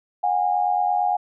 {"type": "tone pair together", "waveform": "sine", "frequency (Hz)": [725, 813.8], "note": ["F#5", "G#5"], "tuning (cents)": [-35, -35], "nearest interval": "major second", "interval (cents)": 200, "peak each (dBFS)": -21, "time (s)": [0.23, 1.17], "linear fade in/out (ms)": 10, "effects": []}